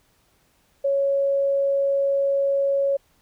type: tone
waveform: sine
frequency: 554.4 Hz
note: C#5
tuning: in tune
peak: -18 dBFS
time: 0.84-2.97 s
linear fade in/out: 10 ms
effects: pink hiss -63 dBFS RMS until 3.21 s